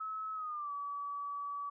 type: tone with pitch glide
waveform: sine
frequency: 1292 to 1144.4 Hz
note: E6 to D6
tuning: -35 to -45 cents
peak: -37 dBFS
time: 0-1.7 s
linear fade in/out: 10 ms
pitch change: -210 cents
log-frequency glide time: 0.34-0.72 s
effects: none